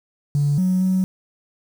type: tone with pitch steps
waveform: triangle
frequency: 144.1 / 184.6 / 186.8 Hz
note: D3 / F#3 / F#3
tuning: -33 / -4 / +17 cents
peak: -12 dBFS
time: 0.35-1.04 s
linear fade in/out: 0 ms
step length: 230 ms
effects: tanh soft clip ceiling -13 dBFS + 7-bit